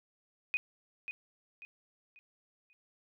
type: tone with echo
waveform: sine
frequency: 2489 Hz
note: D#7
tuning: in tune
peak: -28 dBFS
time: 0.54-0.57 s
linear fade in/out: 0 ms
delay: 540 ms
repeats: 4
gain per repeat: -9 dB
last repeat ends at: 2.73 s
effects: none

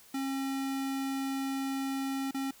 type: tone with dropouts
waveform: square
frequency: 270 Hz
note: C#4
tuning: 45 cents flat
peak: -32 dBFS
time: 0.14-2.51 s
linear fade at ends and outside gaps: 5 ms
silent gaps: 2.311-2.344 s
effects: white hiss -57 dBFS RMS until 2.6 s

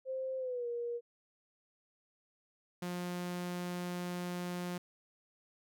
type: tone with pitch glide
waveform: sine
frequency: 524 to 475 Hz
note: C5 to A#4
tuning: +2 to +33 cents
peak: -35 dBFS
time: 0.05-1.01 s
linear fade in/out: 50 ms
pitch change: -169 cents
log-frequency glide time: 0.38-0.67 s
type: tone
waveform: sawtooth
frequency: 177.5 Hz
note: F3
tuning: 28 cents sharp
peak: -33 dBFS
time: 2.82-4.78 s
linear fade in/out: 5 ms
effects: none

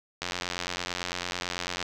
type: click train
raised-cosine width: 0.2 ms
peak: -13 dBFS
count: 144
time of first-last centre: 0.22-1.827 s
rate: 89 Hz
effects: none

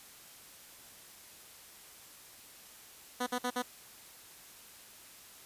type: tone bursts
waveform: 10% pulse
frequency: 247.8 Hz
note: B3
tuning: 6 cents sharp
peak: -23 dBFS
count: 4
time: 3.2-3.624 s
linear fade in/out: 10 ms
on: 67 ms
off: 52 ms
effects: white hiss -54 dBFS RMS until 5.45 s + resampled to 32000 Hz

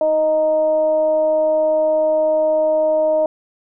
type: tone with frequency modulation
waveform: sine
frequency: 622.3 Hz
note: D#5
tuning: in tune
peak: -13 dBFS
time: 0.01-3.26 s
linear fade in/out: 2 ms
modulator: 308 Hz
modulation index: 0.35
effects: none

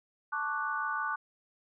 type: chord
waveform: sine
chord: D major seventh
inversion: second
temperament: equal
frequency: 880 / 1108.7 / 1174.7 / 1480 Hz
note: A5 / C#6 / D6 / F#6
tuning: 0 / 0 / 0 / 0 cents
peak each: -38 / -39 / -35 / -34 dBFS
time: 0.32-1.16 s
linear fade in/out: 10 ms
effects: none

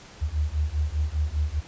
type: beating tone pair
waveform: sine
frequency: 72.8 / 77.8 Hz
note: D2 / D#2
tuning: -15 / 0 cents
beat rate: 5 Hz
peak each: -26 dBFS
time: 0.21-1.61 s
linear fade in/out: 20 ms
effects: pink hiss -47 dBFS RMS until 1.67 s + resampled to 16000 Hz

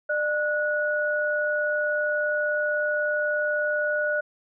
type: tone pair together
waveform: sine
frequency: 599.4 / 1464 Hz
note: D5 / F#6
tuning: +35 / -19 cents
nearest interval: octave + minor third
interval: 1546 cents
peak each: -25 dBFS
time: 0.09-4.21 s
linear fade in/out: 10 ms
effects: none

